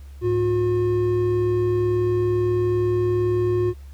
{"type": "tone pair together", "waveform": "triangle", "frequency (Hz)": [106.83, 358.9], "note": ["G#2", "F4"], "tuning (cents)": [49, 47], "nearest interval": "octave + major sixth", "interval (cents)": 2098, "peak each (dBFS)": [-22, -17], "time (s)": [0.21, 3.74], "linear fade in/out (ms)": 50, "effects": ["added 69 Hz sine -37 dBFS peak until 3.93 s", "pink hiss -57 dBFS RMS until 3.93 s"]}